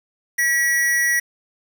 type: tone with amplitude modulation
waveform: square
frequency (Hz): 1928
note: B6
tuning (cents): -42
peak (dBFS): -15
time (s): 0.38-1.2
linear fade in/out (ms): 10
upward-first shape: sine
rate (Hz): 294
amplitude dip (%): 40
effects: 7-bit